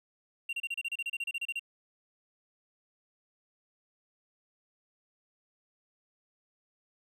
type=tone bursts; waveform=triangle; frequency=2763 Hz; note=F7; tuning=19 cents flat; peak=-30 dBFS; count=16; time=0.49-1.595 s; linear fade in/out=5 ms; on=40 ms; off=31 ms; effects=none